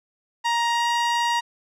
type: tone with pitch glide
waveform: sawtooth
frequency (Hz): 939 to 944.4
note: A#5 to A#5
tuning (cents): +12 to +22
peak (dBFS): -16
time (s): 0.44-1.41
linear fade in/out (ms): 20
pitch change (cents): +10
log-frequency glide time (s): 0.71-0.87
effects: low-pass 6000 Hz 12 dB/octave